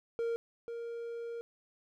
triangle tone pair in turn, 464 / 467 Hz, A#4 / A#4, -8 / +3 cents, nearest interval unison, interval 11 cents, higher second, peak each -29 / -36 dBFS, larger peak first, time 0.19-0.36 / 0.68-1.41 s, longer second, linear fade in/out 0 ms, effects none

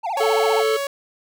triangle tone with vibrato, 790 Hz, G5, 13 cents sharp, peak -20 dBFS, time 0.03-0.63 s, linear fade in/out 20 ms, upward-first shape sine, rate 15 Hz, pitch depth 260 cents each way
sawtooth tone, 559 Hz, C#5, 14 cents sharp, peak -19 dBFS, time 0.17-0.87 s, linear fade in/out 2 ms
harmonic tone, 440 Hz, A4, in tune, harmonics 1 / 3 / 5 / 7 / 9 / 10, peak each -18 / -28 / -32 / -35 / -37 / -38 dBFS, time 0.2-0.77 s, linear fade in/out 10 ms
effects none

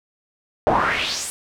brown noise with band-pass filter sweep, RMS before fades -21 dBFS, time 0.67-1.3 s, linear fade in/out 0 ms, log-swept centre 630 to 10000 Hz, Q 3.2, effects none

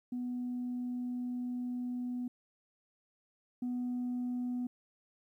sine tone pair in turn, 246.9 / 246.9 Hz, B3 / B3, 0 / 0 cents, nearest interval unison, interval 0 cents, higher neither, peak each -33 / -31 dBFS, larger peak second, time 0.12-2.28 / 3.62-4.67 s, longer first, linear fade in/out 5 ms, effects tanh soft clip ceiling -31 dBFS + 12-bit

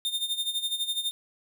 45% pulse tone with tremolo, 3635 Hz, A#7, 44 cents flat, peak -25 dBFS, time 0.05-1.11 s, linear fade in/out 0 ms, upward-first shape sine, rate 12 Hz, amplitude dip 75%, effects none

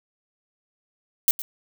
violet noise with echo, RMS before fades -17 dBFS, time 1.28-1.31 s, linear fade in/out 0 ms, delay 110 ms, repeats 1, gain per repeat -15 dB, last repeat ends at 1.42 s, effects none

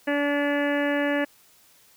harmonic tone, 287.8 Hz, D4, 35 cents flat, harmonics 1 / 2 / 3 / 4 / 5 / 6 / 7 / 8 / 9 / 10, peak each -25 / -26 / -35 / -39 / -39 / -29 / -36 / -40 / -42 / -41 dBFS, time 0.07-1.25 s, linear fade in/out 10 ms, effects white hiss -57 dBFS RMS until 1.96 s

